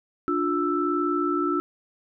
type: tone cluster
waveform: sine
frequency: 294.3 / 355.4 / 1323 Hz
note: D4 / F4 / E6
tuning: +4 / +30 / +6 cents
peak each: -26 dBFS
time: 0.28-1.6 s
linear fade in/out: 0 ms
effects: none